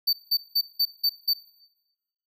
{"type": "tone bursts", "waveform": "square", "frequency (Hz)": 4571, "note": "D8", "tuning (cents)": -48, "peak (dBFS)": -20, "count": 6, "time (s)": [0.07, 1.336], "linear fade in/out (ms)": 10, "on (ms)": 61, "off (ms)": 180, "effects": ["noise-tail reverb RT60 1.0 s tail -18 dB re dry"]}